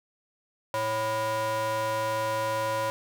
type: ring-modulated tone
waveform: square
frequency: 219.4 Hz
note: A3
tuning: 5 cents flat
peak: -24 dBFS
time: 0.74-2.9 s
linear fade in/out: 0 ms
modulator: 770 Hz
effects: none